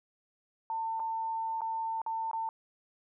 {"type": "tone with dropouts", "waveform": "sine", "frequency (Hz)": 898, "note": "A5", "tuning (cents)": 35, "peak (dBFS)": -31, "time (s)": [0.7, 2.49], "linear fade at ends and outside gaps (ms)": 1, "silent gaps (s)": [[0.996, 1], [1.608, 1.617], [2.017, 2.063], [2.313, 2.332]], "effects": []}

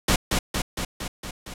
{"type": "noise with echo", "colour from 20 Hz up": "pink", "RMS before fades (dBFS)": -19, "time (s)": [0.08, 0.16], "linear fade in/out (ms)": 5, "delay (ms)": 230, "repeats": 6, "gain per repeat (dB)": -3, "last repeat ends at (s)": 1.54, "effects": ["low-pass 11000 Hz 12 dB/octave"]}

